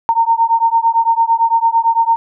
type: beating tone pair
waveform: sine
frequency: 912 / 920.9 Hz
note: A#5 / A#5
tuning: -38 / -21 cents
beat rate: 8.9 Hz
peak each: -13 dBFS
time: 0.09-2.16 s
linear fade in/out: 0 ms
effects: none